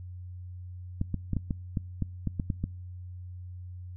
clicks, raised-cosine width 5 ms, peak -16 dBFS, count 11, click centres 1.014 / 1.143 / 1.333 / 1.367 / 1.508 / 1.772 / 2.023 / 2.273 / 2.398 / 2.502 / 2.64 s, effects noise-tail reverb RT60 0.6 s tail -26 dB re dry + added 90 Hz sine -39 dBFS peak until 3.96 s

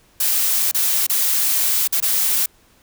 blue noise with dropouts, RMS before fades -18 dBFS, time 0.2-2.46 s, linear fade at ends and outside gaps 5 ms, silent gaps 0.714-0.745 / 1.067-1.096 / 1.876-1.924 / 2.003-2.024 s, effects pink hiss -55 dBFS RMS until 2.82 s

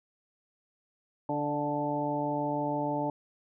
harmonic tone with a mistuned harmonic, 146.1 Hz, D3, 9 cents flat, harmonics 1 / 2 / 3 / 4 / 5 / 6, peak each -38 / -33 / -40 / -34 / -39 / -33 dBFS, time 1.29-3.1 s, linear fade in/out 2 ms, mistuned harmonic 4, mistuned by +19 cents, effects none

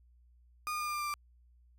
35% pulse tone with pitch steps, 1224 / 1216.2 / 1208.5 / 1200.9 / 1193.3 / 1185.7 / 1178.2 Hz, D#6 / D#6 / D6 / D6 / D6 / D6 / D6, -29 / -40 / +49 / +38 / +27 / +16 / +5 cents, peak -32 dBFS, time 0.67-1.139 s, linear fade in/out 0 ms, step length 67 ms, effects added 60 Hz sine -60 dBFS peak until 1.78 s

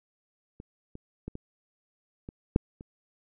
clicks, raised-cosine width 3 ms, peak -29 / -29 / -23 / -25 / -26 / -7 / -30 dBFS, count 7, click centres 0.601 / 0.954 / 1.28 / 1.354 / 2.289 / 2.561 / 2.809 s, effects none

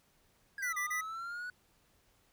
triangle linear two-way sweep, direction down then up, 1671 to 1174.7 to 1486 Hz, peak -37 dBFS, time 0.58-1.5 s, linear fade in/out 2 ms, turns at 0.78 s
square tone bursts, 1975.5 Hz, B6, in tune, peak -34 dBFS, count 3, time 0.62-1.012 s, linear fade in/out 10 ms, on 110 ms, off 31 ms
effects pink hiss -70 dBFS RMS until 2.32 s

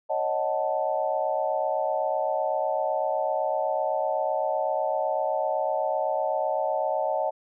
sine chord, D# half-diminished seventh, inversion third, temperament equal, 554.4 / 622.3 / 740 / 880 Hz, C#5 / D#5 / F#5 / A5, 0 / 0 / 0 / 0 cents, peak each -30 / -27 / -30 / -30 dBFS, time 0.09-7.31 s, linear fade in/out 20 ms, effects none

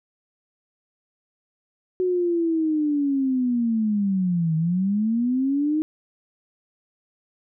sine linear two-way sweep, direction down then up, 370 to 156.9 to 314.1 Hz, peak -19 dBFS, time 2-5.82 s, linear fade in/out 0 ms, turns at 4.56 s, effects none

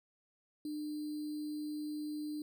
sine tone with sample-and-hold, 300.9 Hz, D4, 42 cents sharp, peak -37 dBFS, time 0.65-2.42 s, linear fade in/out 2 ms, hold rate 4410 Hz, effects none

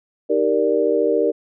sine chord, Eb major seventh, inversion none, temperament equal, 311.1 / 392 / 466.2 / 587.3 Hz, Eb4 / G4 / Bb4 / D5, 0 / 0 / 0 / 0 cents, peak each -23 / -21 / -18 / -22 dBFS, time 0.29-1.32 s, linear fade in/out 20 ms, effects none

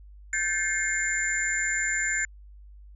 sine tone cluster, 1569 / 1743 / 2134 / 7160 Hz, G6 / A6 / C7 / A8, +1 / -17 / +34 / +29 cents, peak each -30 dBFS, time 0.33-2.25 s, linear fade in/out 2 ms, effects added 50 Hz sine -45 dBFS peak until 2.95 s

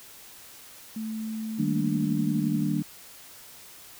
sine tone with pitch glide, 220 to 221.4 Hz, A3 to A3, 0 to +11 cents, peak -30 dBFS, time 0.96-2.63 s, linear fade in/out 5 ms, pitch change +11 cents, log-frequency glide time 1.24-2.05 s
sine chord, Eb major seventh, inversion none, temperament equal, 155.56 / 196 / 233.1 / 293.7 Hz, Eb3 / G3 / Bb3 / D4, 0 / 0 / 0 / 0 cents, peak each -29 / -29 / -31 / -29 dBFS, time 1.58-2.83 s, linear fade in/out 20 ms
effects white hiss -48 dBFS RMS until 3.99 s

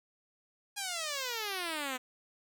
5% pulse exponential sweep, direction down, 830.6 to 248.3 Hz, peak -23 dBFS, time 0.76-1.98 s, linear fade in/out 20 ms, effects none

